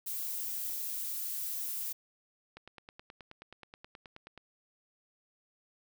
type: noise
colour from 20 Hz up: violet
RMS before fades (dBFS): -37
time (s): 0.06-1.93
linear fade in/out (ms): 10
type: click train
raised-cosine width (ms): 0.3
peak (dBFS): -32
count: 18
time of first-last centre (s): 2.57-4.377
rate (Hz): 9.41
effects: none